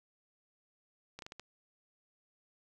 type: slowing click train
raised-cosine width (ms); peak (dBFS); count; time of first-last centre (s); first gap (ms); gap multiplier
0.2; -28; 5; 1.19-1.396; 32; 1.33
effects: none